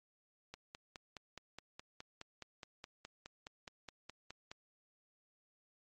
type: click train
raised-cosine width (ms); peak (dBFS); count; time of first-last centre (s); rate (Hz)
0.2; -30; 20; 0.54-4.515; 4.78
effects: MP3 48 kbps